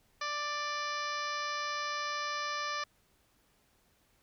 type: harmonic tone with a mistuned harmonic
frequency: 589 Hz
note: D5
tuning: 5 cents sharp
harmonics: 1 / 2 / 3 / 4 / 5 / 6 / 7 / 8 / 9 / 10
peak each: -45 / -36 / -40 / -43 / -49 / -48 / -47 / -46 / -47 / -49 dBFS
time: 0.21-2.84 s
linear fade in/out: 5 ms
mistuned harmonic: 8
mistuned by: +29 cents
effects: pink hiss -70 dBFS RMS until 4.22 s